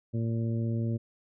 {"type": "harmonic tone", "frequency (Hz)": 114.5, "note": "A#2", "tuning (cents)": -31, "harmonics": [1, 2, 3, 4, 5], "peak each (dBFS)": [-28, -33, -39, -45, -45], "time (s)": [0.13, 0.98], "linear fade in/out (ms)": 20, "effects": []}